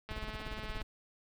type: click train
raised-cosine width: 0.3 ms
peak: -29 dBFS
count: 158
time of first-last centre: 0.09-0.817 s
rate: 216 Hz
type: noise with tremolo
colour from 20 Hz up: brown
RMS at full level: -39 dBFS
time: 0.1-0.83 s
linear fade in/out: 10 ms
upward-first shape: sine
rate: 17 Hz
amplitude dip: 90%
effects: none